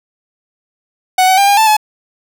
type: tone with pitch steps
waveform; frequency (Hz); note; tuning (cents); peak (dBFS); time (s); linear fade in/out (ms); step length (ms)
45% pulse; 743 / 753 / 798 / 808 / 881 / 855; F#5 / F#5 / G5 / G#5 / A5 / A5; +7 / +30 / +31 / -48 / +2 / -50; -7; 1.18-1.768; 5; 98
effects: none